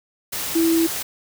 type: tone in noise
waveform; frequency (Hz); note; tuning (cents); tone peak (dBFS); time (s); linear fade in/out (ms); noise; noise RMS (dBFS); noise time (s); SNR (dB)
sine; 329.6; E4; 0; -15; 0.55-0.87; 10; white; -27; 0.32-1.03; +9
effects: none